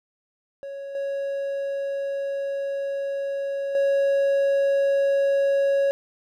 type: tone with level steps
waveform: triangle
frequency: 554.4 Hz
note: C#5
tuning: in tune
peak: -30 / -23 / -16 dBFS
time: 0.63-5.91 s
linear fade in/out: 0 ms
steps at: 0.95 / 3.75 s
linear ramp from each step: 2 ms
effects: none